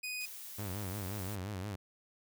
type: tone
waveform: sawtooth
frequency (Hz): 2489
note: D#7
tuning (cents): 0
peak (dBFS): -34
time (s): 0.03-0.26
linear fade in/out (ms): 10
type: noise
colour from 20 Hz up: blue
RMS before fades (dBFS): -47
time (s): 0.2-1.36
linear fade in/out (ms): 10
type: tone with vibrato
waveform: sawtooth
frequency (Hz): 98.1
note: G2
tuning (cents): +2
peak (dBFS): -34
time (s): 0.58-1.76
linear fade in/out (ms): 10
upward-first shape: sine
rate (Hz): 5.7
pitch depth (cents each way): 140
effects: none